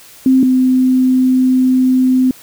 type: tone pair in turn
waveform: sine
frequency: 261.6 / 257 Hz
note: C4 / C4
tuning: 0 / -31 cents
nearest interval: unison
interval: 31 cents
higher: first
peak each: -6 / -8 dBFS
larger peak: first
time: 0.26-0.43 / 0.43-2.31 s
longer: second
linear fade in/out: 2 ms
effects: white hiss -40 dBFS RMS until 2.42 s